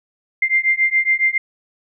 sine beating tone pair, 2093 / 2100.2 Hz, C7 / C7, 0 / +6 cents, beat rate 7.2 Hz, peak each -17 dBFS, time 0.42-1.38 s, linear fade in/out 5 ms, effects none

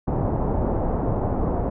pink low-pass noise, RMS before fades -23 dBFS, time 0.07-1.7 s, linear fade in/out 10 ms, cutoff 870 Hz, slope 24 dB/octave, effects none

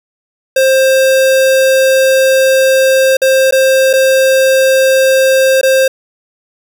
square tone with dropouts, 529 Hz, C5, 19 cents sharp, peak -7 dBFS, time 0.56-5.88 s, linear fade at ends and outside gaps 5 ms, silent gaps 3.17-3.217 / 3.51-3.523 / 3.931-3.935 / 5.613-5.63 s, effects none

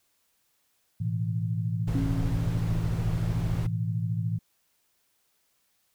sine chord, A suspended second, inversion none, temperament equal, 110 / 123.47 / 164.81 Hz, A2 / B2 / E3, 0 / 0 / 0 cents, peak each -28 / -34 / -31 dBFS, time 1-4.39 s, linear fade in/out 10 ms
brown noise, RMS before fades -32 dBFS, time 1.87-3.67 s, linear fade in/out 10 ms
sine tone with exponential decay, 273.6 Hz, C#4, 23 cents flat, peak -26 dBFS, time 1.95-3.15 s, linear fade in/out 0 ms, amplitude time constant 260 ms
effects white hiss -71 dBFS RMS until 5.94 s

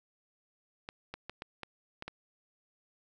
clicks, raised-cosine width 0.3 ms, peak -24 dBFS, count 7, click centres 0.889 / 1.14 / 1.296 / 1.421 / 1.633 / 2.024 / 2.08 s, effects none

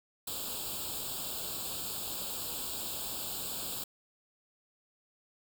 white noise with comb filter, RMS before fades -38 dBFS, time 0.27-3.84 s, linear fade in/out 5 ms, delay 0.25 ms, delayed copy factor +1, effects none

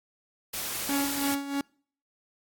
white noise, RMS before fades -33 dBFS, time 0.53-1.35 s, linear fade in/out 10 ms
45% pulse tone with tremolo, 280 Hz, C#4, 18 cents sharp, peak -25 dBFS, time 0.89-1.61 s, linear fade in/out 2 ms, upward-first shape sine, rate 3.1 Hz, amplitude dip 70%
effects noise-tail reverb RT60 0.5 s tail -26 dB re dry + AAC 64 kbps

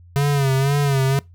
square tone with vibrato, 138.59 Hz, C#3, in tune, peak -16 dBFS, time 0.16-1.19 s, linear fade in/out 0 ms, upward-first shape sine, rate 2 Hz, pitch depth 71 cents each way, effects noise-tail reverb RT60 0.2 s tail -23 dB re dry + added 87 Hz sine -43 dBFS peak until 1.34 s

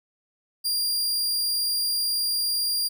sawtooth tone, 4787 Hz, D8, 32 cents sharp, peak -20 dBFS, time 0.64-2.89 s, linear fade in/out 20 ms, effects none

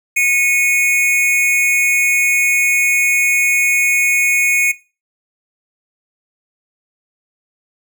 square tone pair together, 2190 / 2470 Hz, C#7 / D#7, -22 / -13 cents, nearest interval major second, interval 209 cents, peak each -15 dBFS, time 0.16-4.72 s, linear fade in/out 10 ms, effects noise-tail reverb RT60 0.3 s tail -18 dB re dry

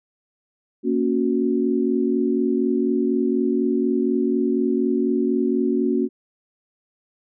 sine chord, F# major, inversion first, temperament equal with one note detuned, 233.1 / 277.2 / 366.8 Hz, A#3 / C#4 / F#4, 0 / 0 / -15 cents, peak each -22 / -22 / -22 dBFS, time 0.83-6.09 s, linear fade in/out 50 ms, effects none

